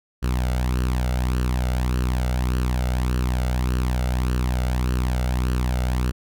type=tone with flanger; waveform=sawtooth; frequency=62.4 Hz; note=B1; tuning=19 cents sharp; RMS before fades=-22 dBFS; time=0.22-6.12 s; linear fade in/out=20 ms; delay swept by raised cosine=0.68 to 1.44 ms; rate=1.7 Hz; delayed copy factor=+0.6; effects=none